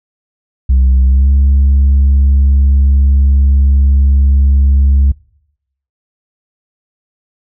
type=tone with pitch glide; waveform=sine; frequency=64.9 to 68.76 Hz; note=C2 to C#2; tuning=-13 to -13 cents; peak=-3 dBFS; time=0.69-5.12 s; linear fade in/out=10 ms; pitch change=+100 cents; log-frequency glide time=1.05-1.3 s; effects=noise-tail reverb RT60 0.8 s tail -24 dB re dry + tanh soft clip ceiling -4 dBFS